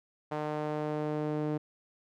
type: tone with band-pass filter sweep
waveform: sawtooth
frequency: 151.4 Hz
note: D#3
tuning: 47 cents flat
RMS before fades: -33 dBFS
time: 0.31-1.58 s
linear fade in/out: 10 ms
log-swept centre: 730 to 360 Hz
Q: 1.2
effects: none